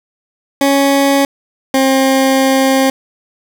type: tone pair in turn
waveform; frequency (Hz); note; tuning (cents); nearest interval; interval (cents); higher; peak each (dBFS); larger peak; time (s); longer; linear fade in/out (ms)
20% pulse; 277.5 / 266.6; C#4 / C4; +2 / +33; minor second; 69; first; -4; neither; 0.61-1.25 / 1.74-2.9; second; 2
effects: none